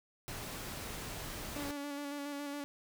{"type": "noise", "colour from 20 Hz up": "pink", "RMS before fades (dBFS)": -43, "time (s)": [0.28, 1.71], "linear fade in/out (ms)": 0}
{"type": "tone with vibrato", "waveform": "sawtooth", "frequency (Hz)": 286.4, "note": "D4", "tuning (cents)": -43, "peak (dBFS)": -35, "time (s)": [1.56, 2.64], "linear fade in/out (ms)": 0, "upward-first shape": "square", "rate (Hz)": 7.2, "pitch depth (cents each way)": 22}
{"effects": []}